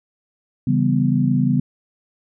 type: chord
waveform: sine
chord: C# half-diminished seventh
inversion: none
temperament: equal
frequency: 138.59 / 164.81 / 196 / 246.9 Hz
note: C#3 / E3 / G3 / B3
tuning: 0 / 0 / 0 / 0 cents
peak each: -19 / -23 / -21 / -19 dBFS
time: 0.67-1.6 s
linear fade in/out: 5 ms
effects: none